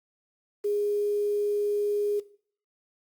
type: tone with quantisation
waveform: sine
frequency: 412.6 Hz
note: G#4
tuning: 11 cents flat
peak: -24 dBFS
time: 0.64-2.2 s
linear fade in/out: 10 ms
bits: 8
effects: noise-tail reverb RT60 0.5 s tail -17 dB re dry + Opus 48 kbps